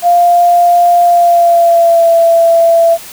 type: tone with pitch glide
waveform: sine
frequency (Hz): 698.5 to 669.7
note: F5 to E5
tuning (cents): 0 to +27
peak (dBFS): -4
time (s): 0.02-2.98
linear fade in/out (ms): 50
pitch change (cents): -73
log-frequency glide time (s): 1.03-2.09
effects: white hiss -30 dBFS RMS until 3.12 s